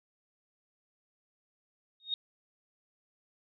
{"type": "tone with exponential growth", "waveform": "sine", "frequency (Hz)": 3719, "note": "A#7", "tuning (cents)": -5, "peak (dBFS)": -26, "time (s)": [2, 2.14], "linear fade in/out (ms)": 1, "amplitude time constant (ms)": 29, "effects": []}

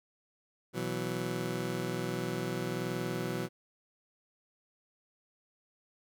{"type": "chord", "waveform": "20% pulse", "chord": "B suspended fourth", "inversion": "none", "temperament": "just", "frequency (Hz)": [123.47, 164.63, 185.21], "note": ["B2", "E3", "F#3"], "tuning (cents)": [0, -2, 2], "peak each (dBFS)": -33, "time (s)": [0.73, 3.49], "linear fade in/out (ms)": 50, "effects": []}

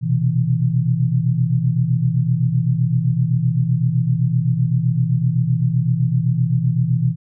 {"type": "tone cluster", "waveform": "sine", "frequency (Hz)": [121.3, 129.1, 163.3], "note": ["B2", "C3", "E3"], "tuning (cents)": [-31, -23, -16], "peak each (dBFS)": -19, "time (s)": [0.01, 7.16], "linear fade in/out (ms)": 50, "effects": []}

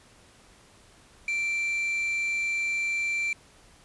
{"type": "tone with quantisation", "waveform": "triangle", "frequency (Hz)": 2349, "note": "D7", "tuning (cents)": 0, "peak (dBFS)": -24, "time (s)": [1.28, 3.33], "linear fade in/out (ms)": 2, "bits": 7, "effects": ["pink hiss -56 dBFS RMS until 3.84 s", "resampled to 24000 Hz"]}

